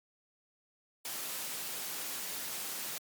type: noise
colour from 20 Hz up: white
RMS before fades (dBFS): -39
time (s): 1.05-2.98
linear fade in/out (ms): 0
effects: high-pass 150 Hz 12 dB/octave + MP3 96 kbps